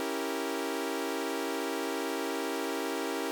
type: chord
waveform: sawtooth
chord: C# diminished seventh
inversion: none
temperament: equal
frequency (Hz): 277.2 / 329.6 / 392 / 466.2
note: C#4 / E4 / G4 / Bb4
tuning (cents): 0 / 0 / 0 / 0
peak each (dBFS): -33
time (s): 0-3.31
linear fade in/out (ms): 0
effects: none